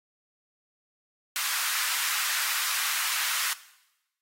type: high-pass noise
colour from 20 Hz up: pink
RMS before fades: -29 dBFS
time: 1.36-3.53 s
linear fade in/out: 0 ms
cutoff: 1200 Hz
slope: 24 dB/octave
effects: noise-tail reverb RT60 0.9 s tail -17 dB re dry + AAC 48 kbps